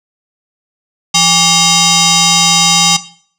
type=tone with frequency modulation; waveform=sine; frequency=1156 Hz; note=D6; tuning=28 cents flat; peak=-4 dBFS; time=1.14-2.97 s; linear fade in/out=10 ms; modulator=985 Hz; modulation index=6.3; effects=noise-tail reverb RT60 0.5 s tail -17 dB re dry + tanh soft clip ceiling -4 dBFS